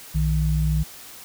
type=tone pair together; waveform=sine; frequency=61.6 / 154.82 Hz; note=B1 / D#3; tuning=-4 / -8 cents; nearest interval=octave + major third; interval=1596 cents; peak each=-21 dBFS; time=0.14-0.84 s; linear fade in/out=20 ms; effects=white hiss -42 dBFS RMS until 1.24 s